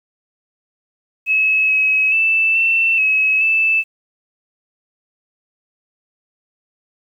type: tone with pitch steps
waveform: sine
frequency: 2578 / 2558 / 2646 / 2681 / 2567 / 2635 Hz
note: E7 / D#7 / E7 / E7 / E7 / E7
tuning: -39 / +47 / +6 / +29 / -47 / -1 cents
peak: -12 dBFS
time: 1.26-3.84 s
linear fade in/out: 50 ms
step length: 430 ms
effects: 8-bit